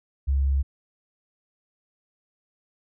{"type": "tone", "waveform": "sine", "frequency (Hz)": 68.5, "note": "C#2", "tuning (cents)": -20, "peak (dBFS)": -19, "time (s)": [0.27, 0.63], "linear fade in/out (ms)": 20, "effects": []}